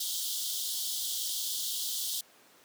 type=high-pass noise; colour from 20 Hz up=pink; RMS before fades=-34 dBFS; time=0-2.21 s; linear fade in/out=5 ms; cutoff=3100 Hz; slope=96 dB/octave; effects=pink hiss -59 dBFS RMS until 2.64 s + high-pass 300 Hz 12 dB/octave